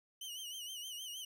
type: tone with vibrato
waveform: sawtooth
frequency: 3000 Hz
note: F#7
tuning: 23 cents sharp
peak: -40 dBFS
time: 0.21-1.25 s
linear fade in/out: 5 ms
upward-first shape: sine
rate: 6.4 Hz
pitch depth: 90 cents each way
effects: none